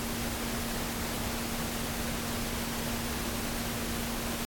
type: tone in noise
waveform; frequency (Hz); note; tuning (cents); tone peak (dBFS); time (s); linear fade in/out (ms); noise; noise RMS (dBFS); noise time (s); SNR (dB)
sine; 233.1; A#3; 0; -38; 0-4.45; 0; pink; -35; 0-4.45; -6
effects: AAC 64 kbps